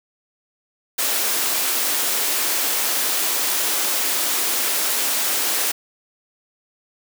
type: high-pass noise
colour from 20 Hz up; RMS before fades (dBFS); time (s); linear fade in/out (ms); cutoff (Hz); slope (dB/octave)
white; -21; 0.98-5.72; 10; 260; 24
effects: none